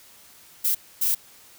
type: noise bursts at uneven times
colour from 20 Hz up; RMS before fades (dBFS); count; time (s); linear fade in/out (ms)
violet; -22; 2; 0.64-0.75 / 1.01-1.15; 10
effects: white hiss -51 dBFS RMS until 1.58 s